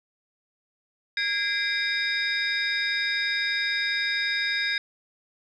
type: tone cluster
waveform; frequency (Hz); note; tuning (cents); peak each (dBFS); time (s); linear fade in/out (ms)
sine; 1635 / 2067 / 2350 / 3729 / 4994; G#6 / C7 / D7 / A#7 / D#8; -28 / -22 / +1 / 0 / +6; -27 / -31 / -32 / -29 / -33; 1.17-4.78; 2
effects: tanh soft clip ceiling -14 dBFS